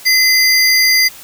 square tone pair together, 2043 / 4789 Hz, C7 / D8, -42 / +33 cents, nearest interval octave + minor third, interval 1475 cents, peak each -12 dBFS, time 0.05-1.09 s, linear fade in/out 20 ms, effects white hiss -36 dBFS RMS until 1.23 s

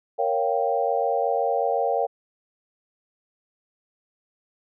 sine chord, G half-diminished seventh, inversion first, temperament equal, 466.2 / 554.4 / 698.5 / 784 Hz, Bb4 / Db5 / F5 / G5, 0 / 0 / 0 / 0 cents, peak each -26 dBFS, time 0.18-2.07 s, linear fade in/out 20 ms, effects none

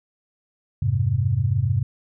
sine chord, F minor, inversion none, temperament equal with one note detuned, 88.12 / 103.83 / 130.81 Hz, F2 / Ab2 / C3, +16 / 0 / 0 cents, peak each -26 / -21 / -22 dBFS, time 0.82-1.83 s, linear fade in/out 5 ms, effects none

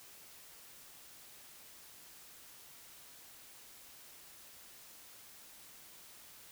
silence, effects white hiss -56 dBFS RMS until 6.51 s

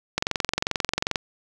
click train, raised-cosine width 0.2 ms, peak -5 dBFS, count 23, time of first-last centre 0.18-1.158 s, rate 22.5 Hz, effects none

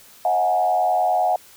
sine tone with frequency modulation, 730 Hz, F#5, 24 cents flat, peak -16 dBFS, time 0.25-1.36 s, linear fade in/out 2 ms, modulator 89.9 Hz, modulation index 0.94, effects white hiss -48 dBFS RMS until 1.56 s

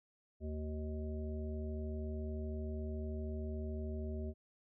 harmonic tone with a mistuned harmonic, 76 Hz, D#2, 40 cents flat, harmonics 1 / 3 / 5 / 7 / 8, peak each -39 / -45 / -47 / -61 / -51 dBFS, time 0.4-4.34 s, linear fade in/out 50 ms, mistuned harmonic 8, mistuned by +49 cents, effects none

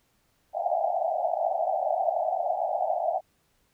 pink band-pass noise, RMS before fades -27 dBFS, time 0.53-3.21 s, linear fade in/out 50 ms, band 620 to 790 Hz, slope 96 dB/octave, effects pink hiss -69 dBFS RMS until 3.73 s

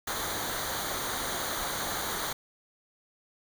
pink noise with comb filter, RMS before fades -33 dBFS, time 0.07-2.33 s, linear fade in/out 5 ms, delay 0.38 ms, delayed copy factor -0.7, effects none

